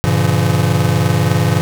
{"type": "chord", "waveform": "square", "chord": "G diminished seventh", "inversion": "none", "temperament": "just", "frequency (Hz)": [98, 117.6, 141.12, 169.34], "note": ["G2", "Bb2", "Db3", "Fb3"], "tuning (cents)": [0, 16, 31, 47], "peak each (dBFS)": -18, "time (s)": [0.04, 1.61], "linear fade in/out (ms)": 0, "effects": []}